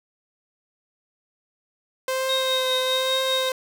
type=tone with vibrato; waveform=sawtooth; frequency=520 Hz; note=C5; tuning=11 cents flat; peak=-19 dBFS; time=2.08-3.52 s; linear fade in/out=2 ms; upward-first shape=triangle; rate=1.1 Hz; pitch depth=22 cents each way
type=tone with tremolo; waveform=sine; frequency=3741 Hz; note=A#7; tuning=5 cents sharp; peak=-21 dBFS; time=2.29-3.49 s; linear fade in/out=2 ms; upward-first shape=triangle; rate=5 Hz; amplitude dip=60%
effects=none